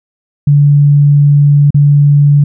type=tone with dropouts; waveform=sine; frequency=144.4 Hz; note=D3; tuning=29 cents flat; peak=-3 dBFS; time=0.47-2.44 s; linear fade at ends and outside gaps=5 ms; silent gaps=1.706-1.744 s; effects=none